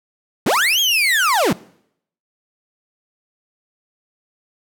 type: linear two-way sweep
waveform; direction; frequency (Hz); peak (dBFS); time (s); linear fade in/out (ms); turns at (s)
35% pulse; up then down; 129.5 to 3322 to 129.5; -12; 0.46-1.53; 5; 0.8
effects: noise-tail reverb RT60 0.7 s tail -22 dB re dry